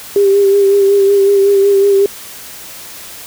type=tone with vibrato; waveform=sine; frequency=397.4 Hz; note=G4; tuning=24 cents sharp; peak=-6 dBFS; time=0.16-2.06 s; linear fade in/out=2 ms; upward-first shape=sine; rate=5.4 Hz; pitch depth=30 cents each way; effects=white hiss -31 dBFS RMS until 3.26 s